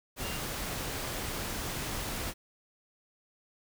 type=tone in noise; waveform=sine; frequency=2794 Hz; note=F7; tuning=in tune; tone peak=-43 dBFS; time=0.2-0.41 s; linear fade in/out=50 ms; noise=pink; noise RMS=-36 dBFS; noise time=0.16-2.34 s; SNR=-10 dB; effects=none